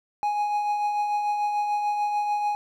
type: tone with tremolo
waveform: triangle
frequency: 830.6 Hz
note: G#5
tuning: in tune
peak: -19 dBFS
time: 0.23-2.55 s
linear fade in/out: 0 ms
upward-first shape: triangle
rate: 6.8 Hz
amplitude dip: 40%
effects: none